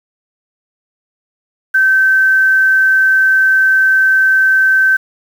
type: tone with quantisation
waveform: sine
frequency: 1545 Hz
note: G6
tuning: 26 cents flat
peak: -7 dBFS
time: 1.74-4.97 s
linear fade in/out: 10 ms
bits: 6
effects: none